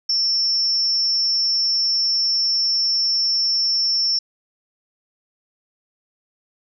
sine tone with amplitude modulation, 5410 Hz, E8, 44 cents sharp, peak -14 dBFS, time 0.09-4.19 s, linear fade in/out 5 ms, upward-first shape sine, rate 270 Hz, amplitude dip 55%, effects none

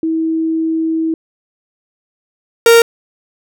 sine / 45% pulse tone pair in turn, 322.8 / 463.7 Hz, E4 / A#4, -36 / -9 cents, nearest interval tritone, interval 627 cents, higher second, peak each -13 / -4 dBFS, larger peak second, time 0.03-1.14 / 2.66-2.82 s, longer first, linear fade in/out 2 ms, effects none

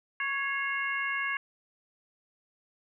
harmonic tone with a mistuned harmonic, 554.4 Hz, C#5, in tune, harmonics 2 / 3 / 4 / 5, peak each -36 / -32 / -33 / -39 dBFS, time 0.2-1.37 s, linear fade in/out 2 ms, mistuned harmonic 4, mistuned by -45 cents, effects none

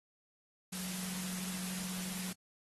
sine tone in noise, 183.8 Hz, F#3, 11 cents flat, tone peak -41 dBFS, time 0.72-2.33 s, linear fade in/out 10 ms, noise white, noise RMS -42 dBFS, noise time 0.72-2.33 s, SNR -2 dB, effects AAC 32 kbps

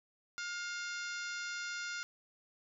harmonic tone with a mistuned harmonic, 709 Hz, F5, 26 cents sharp, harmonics 2 / 3 / 4 / 5 / 6 / 7 / 8 / 9 / 10, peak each -40 / -47 / -50 / -51 / -51 / -50 / -51 / -55 / -54 dBFS, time 0.38-2.03 s, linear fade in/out 0 ms, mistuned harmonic 4, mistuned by -43 cents, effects none

